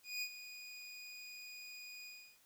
25% pulse tone with ADSR envelope, 2467 Hz, D#7, 15 cents flat, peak -33 dBFS, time 0.03-2.39 s, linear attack 190 ms, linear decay 66 ms, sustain -12 dB, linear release 330 ms, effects white hiss -69 dBFS RMS until 2.45 s

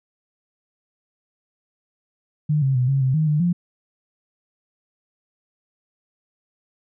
sine tone with pitch steps, 150.8 / 134.5 / 125.6 / 136.8 / 130.9 / 156.3 / 150 / 174.7 Hz, D3 / C3 / B2 / C#3 / C3 / D#3 / D3 / F3, +46 / +48 / +30 / -23 / +1 / +8 / +37 / +1 cents, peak -16 dBFS, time 2.49-3.53 s, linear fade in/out 10 ms, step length 130 ms, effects none

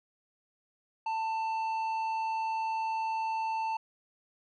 sine tone with tanh clipping, 890 Hz, A5, 20 cents sharp, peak -31 dBFS, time 1.06-3.77 s, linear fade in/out 5 ms, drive 8 dB, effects none

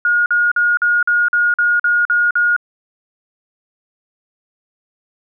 sine tone bursts, 1434 Hz, F6, 45 cents sharp, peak -11 dBFS, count 10, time 0.05-2.564 s, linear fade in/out 2 ms, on 210 ms, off 46 ms, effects none

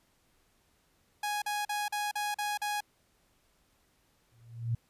sawtooth tone bursts, 830.6 Hz, G#5, in tune, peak -27 dBFS, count 7, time 1.23-2.806 s, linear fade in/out 5 ms, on 190 ms, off 41 ms
sine tone with exponential growth, 116.54 Hz, A#2, in tune, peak -25 dBFS, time 4.32-4.75 s, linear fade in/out 5 ms, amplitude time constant 92 ms
effects pink hiss -70 dBFS RMS until 4.89 s + resampled to 32000 Hz

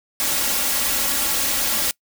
white noise with comb filter, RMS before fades -21 dBFS, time 0.2-1.91 s, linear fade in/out 0 ms, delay 3.6 ms, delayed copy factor +0.7, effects noise-tail reverb RT60 0.1 s tail -24 dB re dry

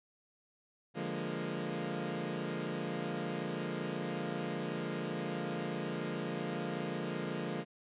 20% pulse chord, Bb dominant seventh, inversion first, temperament equal, 146.83 / 174.61 / 207.7 / 233.1 Hz, D3 / F3 / Ab3 / Bb3, 0 / 0 / 0 / 0 cents, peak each -37 / -35 / -37 / -37 dBFS, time 0.94-7.65 s, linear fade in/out 50 ms, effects resampled to 8000 Hz

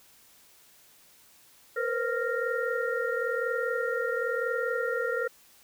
sine tone cluster, 466 / 507 / 531 / 1392 / 1856 Hz, A#4 / B4 / C5 / F6 / A#6, -1 / +45 / +25 / -6 / -8 cents, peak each -31 / -32 / -40 / -32 / -36 dBFS, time 1.76-5.28 s, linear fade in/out 10 ms, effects white hiss -58 dBFS RMS until 5.63 s

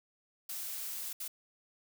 blue noise bursts at uneven times, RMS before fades -40 dBFS, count 2, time 0.49-1.13 / 1.2-1.28 s, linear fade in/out 5 ms, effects none

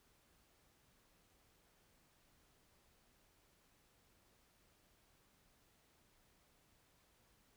silence, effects pink hiss -73 dBFS RMS until 7.56 s

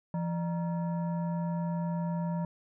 sine tone with frequency modulation, 170 Hz, F3, 46 cents flat, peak -29 dBFS, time 0.14-2.45 s, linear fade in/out 2 ms, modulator 772 Hz, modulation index 0.53, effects none

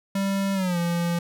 square tone with pitch glide, 196 to 171.62 Hz, G3 to F3, 0 to -30 cents, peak -23 dBFS, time 0.15-1.19 s, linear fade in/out 5 ms, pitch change -230 cents, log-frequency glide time 0.54-0.78 s, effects none

